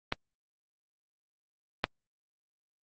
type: clicks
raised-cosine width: 0.3 ms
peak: -11 / -9 dBFS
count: 2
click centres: 0.124 / 1.841 s
effects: Opus 24 kbps